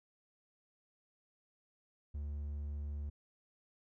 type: tone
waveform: triangle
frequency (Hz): 72.9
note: D2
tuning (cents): -12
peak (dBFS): -36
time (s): 2.14-3.1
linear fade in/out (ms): 10
effects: none